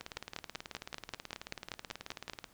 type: two click trains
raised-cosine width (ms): 0.2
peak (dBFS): -20 / -24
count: 12 / 46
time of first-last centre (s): 0.17-2.298 / 0.01-2.442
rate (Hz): 5.17 / 18.5
effects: pink hiss -64 dBFS RMS until 2.53 s